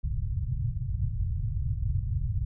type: low-pass noise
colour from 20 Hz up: white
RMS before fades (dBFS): -29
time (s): 0.03-2.45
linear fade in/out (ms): 10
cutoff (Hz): 130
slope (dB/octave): 48
effects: none